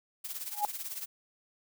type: noise with tremolo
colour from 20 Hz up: blue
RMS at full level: -36 dBFS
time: 0.24-1.06 s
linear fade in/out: 10 ms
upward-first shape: triangle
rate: 18 Hz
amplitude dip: 80%
type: tone with exponential growth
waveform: sine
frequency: 830.6 Hz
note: G#5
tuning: in tune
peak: -22 dBFS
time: 0.51-0.65 s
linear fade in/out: 1 ms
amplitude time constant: 29 ms
effects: none